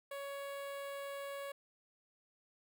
sawtooth tone with notch filter, 559 Hz, C#5, 14 cents sharp, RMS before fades -44 dBFS, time 0.11-1.52 s, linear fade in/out 5 ms, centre 5800 Hz, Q 1.1, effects none

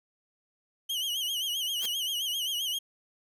40% pulse tone with vibrato, 3067 Hz, G7, 38 cents flat, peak -28 dBFS, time 0.89-2.79 s, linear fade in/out 10 ms, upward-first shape sine, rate 7.6 Hz, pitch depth 110 cents each way
white noise with exponential growth, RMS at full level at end -32 dBFS, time 1.75-1.86 s, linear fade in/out 5 ms, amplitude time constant 23 ms
effects none

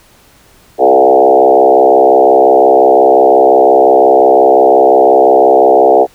sine tone with frequency modulation, 574 Hz, D5, 40 cents flat, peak -3 dBFS, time 0.78-6.07 s, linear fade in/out 50 ms, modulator 65.7 Hz, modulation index 3.2, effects pink hiss -45 dBFS RMS until 6.14 s

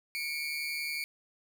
30% pulse tone pair together, 2210 / 2361 Hz, C#7 / D7, -6 / +9 cents, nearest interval minor second, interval 115 cents, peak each -33 / -34 dBFS, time 0.15-1.04 s, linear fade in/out 0 ms, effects none

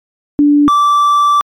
sine / triangle tone pair in turn, 291.4 / 1165.6 Hz, D4 / D6, -13 / -13 cents, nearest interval 2 octaves, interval 2400 cents, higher second, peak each -5 dBFS, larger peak neither, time 0.39-0.68 / 0.68-1.41 s, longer second, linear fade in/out 0 ms, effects MP3 96 kbps

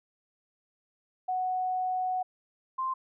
sine tone pair in turn, 740 / 1046.5 Hz, F#5 / C6, 0 / 0 cents, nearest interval tritone, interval 600 cents, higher second, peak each -27 / -28 dBFS, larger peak first, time 1.28-2.23 / 2.78-2.94 s, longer first, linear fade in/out 10 ms, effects none

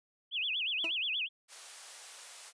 sine tone with vibrato, 2934 Hz, F#7, 15 cents flat, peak -31 dBFS, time 0.31-1.29 s, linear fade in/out 50 ms, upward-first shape sine, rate 8.4 Hz, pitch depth 290 cents each way
20% pulse tone with exponential decay, 329.6 Hz, E4, in tune, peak -31 dBFS, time 0.84-0.95 s, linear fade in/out 2 ms, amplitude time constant 23 ms
white high-pass noise, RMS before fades -48 dBFS, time 1.48-2.53 s, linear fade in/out 50 ms, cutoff 520 Hz, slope 24 dB/octave
effects resampled to 22050 Hz

